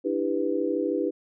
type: chord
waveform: sine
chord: E minor seventh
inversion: third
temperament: just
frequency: 296.7 / 329.6 / 395.6 / 494.4 Hz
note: D4 / E4 / G4 / B4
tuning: +18 / 0 / +16 / +2 cents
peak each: -29 dBFS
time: 0.04-1.11 s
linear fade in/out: 20 ms
effects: none